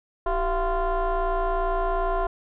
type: tone with frequency modulation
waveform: sine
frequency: 326.3 Hz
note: E4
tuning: 18 cents flat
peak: -20 dBFS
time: 0.26-2.27 s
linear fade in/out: 5 ms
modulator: 355 Hz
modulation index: 2.3
effects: tanh soft clip ceiling -18 dBFS